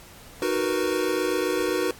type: chord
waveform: square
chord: B major seventh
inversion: first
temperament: equal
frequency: 311.1 / 370 / 466.2 / 493.9 Hz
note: D#4 / F#4 / A#4 / B4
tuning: 0 / 0 / 0 / 0 cents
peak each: -30 / -27 / -30 / -30 dBFS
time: 0.42-1.91 s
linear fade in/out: 2 ms
effects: pink hiss -47 dBFS RMS until 1.99 s + AAC 64 kbps